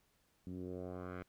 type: tone with low-pass filter sweep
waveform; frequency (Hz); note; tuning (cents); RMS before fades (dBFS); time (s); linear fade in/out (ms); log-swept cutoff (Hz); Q
10% pulse; 90.7; F#2; -34; -45; 0.47-1.23; 0; 220 to 2000; 1.9
effects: pink hiss -75 dBFS RMS until 1.28 s